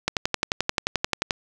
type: click train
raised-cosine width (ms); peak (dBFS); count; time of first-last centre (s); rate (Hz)
0.2; -4; 15; 0.08-1.308; 11.4
effects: none